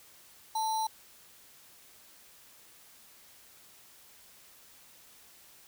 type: tone with sample-and-hold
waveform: sine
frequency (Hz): 880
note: A5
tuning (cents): 0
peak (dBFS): -28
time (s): 0.55-0.87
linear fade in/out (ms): 5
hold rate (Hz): 4900
effects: white hiss -57 dBFS RMS until 5.67 s